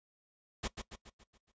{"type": "noise with echo", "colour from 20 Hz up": "pink", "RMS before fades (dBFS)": -36, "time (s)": [0.63, 0.68], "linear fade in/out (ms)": 10, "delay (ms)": 140, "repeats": 6, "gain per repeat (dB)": -6, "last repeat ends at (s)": 1.52, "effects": ["noise-tail reverb RT60 0.1 s tail -18 dB re dry", "resampled to 16000 Hz"]}